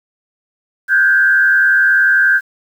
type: tone with frequency modulation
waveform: sine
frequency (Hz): 1568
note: G6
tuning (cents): 0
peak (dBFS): -8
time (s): 0.88-2.41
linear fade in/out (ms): 50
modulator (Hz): 91.2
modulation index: 0.87
effects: 7-bit